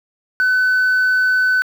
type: tone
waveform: sine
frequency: 1508 Hz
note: F#6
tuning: 32 cents sharp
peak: -10 dBFS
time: 0.4-1.62 s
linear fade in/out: 0 ms
effects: tanh soft clip ceiling -11 dBFS + 7-bit